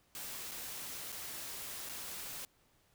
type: noise with dropouts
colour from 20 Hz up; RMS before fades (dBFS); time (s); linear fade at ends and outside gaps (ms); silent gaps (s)
white; -44; 0.15-2.45; 1; 0.512-0.516 / 1.121-1.125 / 1.89-1.894
effects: pink hiss -71 dBFS RMS until 2.94 s